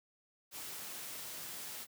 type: noise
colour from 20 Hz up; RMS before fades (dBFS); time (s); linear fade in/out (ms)
white; -45; 0.51-1.87; 50
effects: high-pass 100 Hz 12 dB/octave